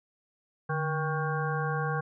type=harmonic tone with a mistuned harmonic; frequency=158.3 Hz; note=D#3; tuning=30 cents sharp; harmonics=1 / 3 / 5 / 7 / 9 / 10; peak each=-30 / -35 / -36 / -36 / -39 / -37 dBFS; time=0.69-2.01 s; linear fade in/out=10 ms; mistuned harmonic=1; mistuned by=-110 cents; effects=none